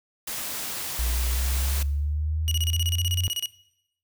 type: noise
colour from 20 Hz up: white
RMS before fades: -32 dBFS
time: 0.27-1.83 s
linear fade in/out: 5 ms
type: linear sweep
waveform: sine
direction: up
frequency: 58.27 to 91.2 Hz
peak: -23 dBFS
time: 0.99-3.28 s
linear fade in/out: 0 ms
type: tone bursts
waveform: sawtooth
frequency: 2900 Hz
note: F#7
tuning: 35 cents flat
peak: -22 dBFS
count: 16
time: 2.48-3.458 s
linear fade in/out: 0 ms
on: 33 ms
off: 30 ms
effects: noise-tail reverb RT60 0.8 s tail -20 dB re dry